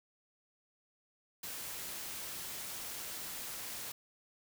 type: noise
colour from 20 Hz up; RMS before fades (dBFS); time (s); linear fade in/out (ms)
white; -43; 1.43-3.92; 5
effects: none